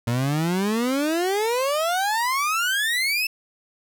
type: exponential sweep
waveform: 30% pulse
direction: up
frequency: 114.6 to 2661 Hz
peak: -18 dBFS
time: 0.07-3.27 s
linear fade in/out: 5 ms
effects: none